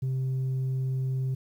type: tone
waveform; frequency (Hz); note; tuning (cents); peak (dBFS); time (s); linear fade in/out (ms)
sine; 131.2; C3; +5; -23; 0.02-1.35; 10
effects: tanh soft clip ceiling -25 dBFS + 10-bit